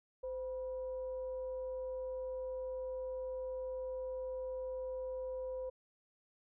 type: tone with frequency modulation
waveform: sine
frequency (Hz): 515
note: C5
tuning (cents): -28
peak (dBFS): -38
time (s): 0.23-5.7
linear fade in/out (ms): 10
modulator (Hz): 459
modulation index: 0.26
effects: none